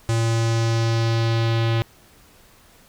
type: tone with low-pass filter sweep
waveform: square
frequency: 114.5 Hz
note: A#2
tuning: 31 cents flat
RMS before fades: -20 dBFS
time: 0.09-1.82 s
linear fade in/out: 0 ms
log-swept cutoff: 7900 to 3400 Hz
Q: 1.9
effects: pink hiss -52 dBFS RMS until 2.88 s